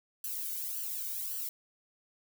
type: noise with flanger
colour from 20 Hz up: violet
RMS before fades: -37 dBFS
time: 0.24-1.49 s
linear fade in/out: 2 ms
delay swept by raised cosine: 0.67 to 1.37 ms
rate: 1.8 Hz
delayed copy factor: +0.95
effects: none